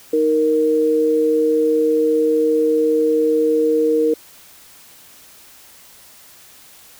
sine tone pair together, 311.2 / 466.2 Hz, D#4 / A#4, 0 / 0 cents, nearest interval perfect fifth, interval 700 cents, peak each -19 / -14 dBFS, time 0.13-4.14 s, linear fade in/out 5 ms, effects white hiss -45 dBFS RMS until 6.99 s

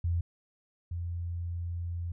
sine tone pair in turn, 85.5 / 86.14 Hz, F2 / F2, -36 / -23 cents, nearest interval unison, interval 13 cents, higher second, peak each -26 / -32 dBFS, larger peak first, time 0.04-0.21 / 0.91-2.12 s, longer second, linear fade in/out 5 ms, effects none

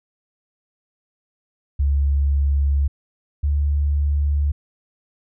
sine tone pair in turn, 70.3 / 72.36 Hz, C#2 / D2, +25 / -25 cents, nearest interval minor second, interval 50 cents, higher second, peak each -15 / -16 dBFS, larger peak first, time 1.79-2.88 / 3.43-4.52 s, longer neither, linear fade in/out 10 ms, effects none

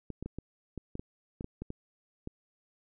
clicks, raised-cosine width 3 ms, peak -25 dBFS, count 12, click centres 0.103 / 0.226 / 0.26 / 0.386 / 0.777 / 0.954 / 0.995 / 1.409 / 1.444 / 1.62 / 1.704 / 2.274 s, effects none

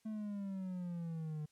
triangle exponential sweep, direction down, 220 to 149.9 Hz, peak -37 dBFS, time 0.05-1.46 s, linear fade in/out 10 ms, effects white hiss -75 dBFS RMS until 1.51 s + low-pass 10000 Hz 12 dB/octave

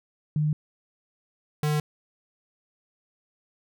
sine / square tone pair in turn, 151.5 / 150.37 Hz, D#3 / D3, -46 / +41 cents, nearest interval unison, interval 13 cents, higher first, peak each -21 / -23 dBFS, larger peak first, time 0.36-0.53 / 1.63-1.8 s, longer neither, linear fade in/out 2 ms, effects none

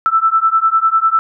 sine beating tone pair, 1318.5 / 1328.5 Hz, E6 / E6, 0 / +13 cents, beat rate 10 Hz, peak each -13 dBFS, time 0.06-1.19 s, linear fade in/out 0 ms, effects none

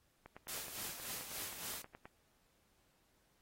click train, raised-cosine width 0.5 ms, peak -36 dBFS, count 18, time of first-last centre 0.26-2.055 s, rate 9.47 Hz
white noise with tremolo, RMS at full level -43 dBFS, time 0.48-1.82 s, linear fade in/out 2 ms, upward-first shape sine, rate 3.5 Hz, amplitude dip 55%
effects pink hiss -75 dBFS RMS until 3.41 s + AAC 48 kbps

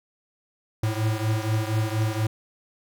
square beating tone pair, 107.9 / 112.1 Hz, A2 / A2, -33 / +33 cents, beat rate 4.2 Hz, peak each -25 / -28 dBFS, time 0.83-2.27 s, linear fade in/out 5 ms, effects none

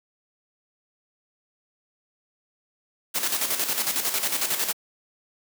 white noise with tremolo, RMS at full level -24 dBFS, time 3.14-4.73 s, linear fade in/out 20 ms, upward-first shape square, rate 11 Hz, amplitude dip 55%, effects high-pass 200 Hz 12 dB/octave

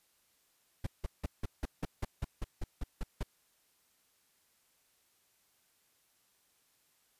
brown noise bursts, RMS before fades -34 dBFS, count 13, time 0.84-3.231 s, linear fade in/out 5 ms, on 27 ms, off 170 ms, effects white hiss -72 dBFS RMS until 7.19 s + resampled to 32000 Hz

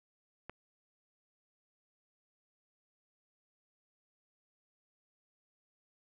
click, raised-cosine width 0.5 ms, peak -28 dBFS, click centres 0.496 s, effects none

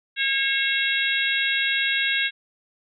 harmonic tone with a mistuned harmonic, 543 Hz, C#5, 36 cents flat, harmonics 3 / 4 / 5 / 6 / 7, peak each -25 / -26 / -27 / -28 / -28 dBFS, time 0.16-2.31 s, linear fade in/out 50 ms, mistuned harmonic 6, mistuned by +37 cents, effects none

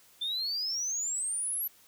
sine exponential sweep, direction up, 3520 to 12000 Hz, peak -28 dBFS, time 0.21-1.68 s, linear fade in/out 10 ms, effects tanh soft clip ceiling -28 dBFS + white hiss -60 dBFS RMS until 1.87 s

